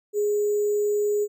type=tone with sample-and-hold; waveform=sine; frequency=415.3 Hz; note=G#4; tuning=in tune; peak=-20 dBFS; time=0.13-1.28 s; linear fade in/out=50 ms; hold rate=7350 Hz; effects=none